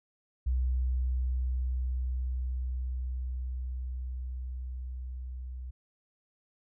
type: tone with level ramp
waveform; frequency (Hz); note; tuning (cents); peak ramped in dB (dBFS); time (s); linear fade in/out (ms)
sine; 63.1; B1; +38; -25 to -37; 0.46-5.71; 10
effects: none